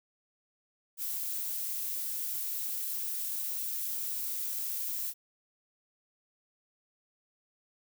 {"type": "noise", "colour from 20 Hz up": "violet", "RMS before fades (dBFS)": -35, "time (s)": [0.97, 5.14], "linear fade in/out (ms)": 50, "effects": []}